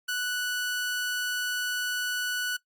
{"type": "tone", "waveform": "sawtooth", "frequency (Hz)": 1480, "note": "F#6", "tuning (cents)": 0, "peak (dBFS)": -24, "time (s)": [0.08, 2.57], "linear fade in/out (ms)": 10, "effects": ["noise-tail reverb RT60 0.1 s tail -19 dB re dry", "Opus 48 kbps"]}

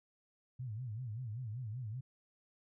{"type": "tone with vibrato", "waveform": "sine", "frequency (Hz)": 116.54, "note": "A#2", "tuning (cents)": 0, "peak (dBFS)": -39, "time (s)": [0.59, 2.01], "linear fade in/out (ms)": 10, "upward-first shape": "sine", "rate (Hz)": 5.2, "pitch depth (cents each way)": 200, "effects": []}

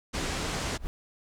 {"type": "low-pass noise", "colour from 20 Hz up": "pink", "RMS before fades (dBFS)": -32, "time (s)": [0.13, 0.78], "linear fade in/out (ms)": 20, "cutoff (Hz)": 8400, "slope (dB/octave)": 24}
{"type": "noise with exponential growth", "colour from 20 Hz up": "brown", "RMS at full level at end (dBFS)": -28, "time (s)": [0.72, 0.87], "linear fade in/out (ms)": 0, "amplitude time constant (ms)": 31}
{"effects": []}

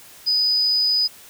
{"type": "tone", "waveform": "sine", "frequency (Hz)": 4978, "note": "D#8", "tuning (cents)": 0, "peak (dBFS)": -16, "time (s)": [0.26, 1.08], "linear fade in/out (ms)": 20, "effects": ["white hiss -45 dBFS RMS until 1.29 s"]}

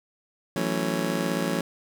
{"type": "chord", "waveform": "25% pulse", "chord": "F# minor seventh", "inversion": "third", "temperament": "just", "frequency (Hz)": [166.5, 185, 222, 277.5], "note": ["E3", "F#3", "A3", "C#4"], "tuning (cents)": [18, 0, 16, 2], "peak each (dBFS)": -27, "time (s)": [0.56, 1.61], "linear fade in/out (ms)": 2, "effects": []}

